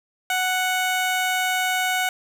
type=tone; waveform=15% pulse; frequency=740 Hz; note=F#5; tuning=in tune; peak=-14 dBFS; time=0.3-2.09 s; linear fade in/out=2 ms; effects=none